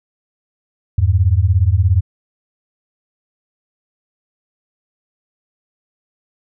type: beating tone pair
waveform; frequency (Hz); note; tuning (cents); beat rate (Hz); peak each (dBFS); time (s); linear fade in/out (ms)
sine; 83.8 / 100.8; E2 / G2; +29 / +49; 17; -13; 0.98-2.01; 5
effects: none